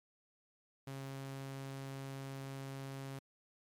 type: tone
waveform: sawtooth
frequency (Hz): 135.8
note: C#3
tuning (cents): -35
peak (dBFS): -39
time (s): 0.87-3.19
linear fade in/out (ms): 5
effects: MP3 96 kbps